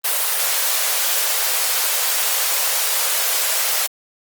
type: high-pass noise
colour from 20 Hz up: white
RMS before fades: -19 dBFS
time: 0.04-3.87 s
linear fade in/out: 10 ms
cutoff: 460 Hz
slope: 48 dB/octave
effects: Opus 32 kbps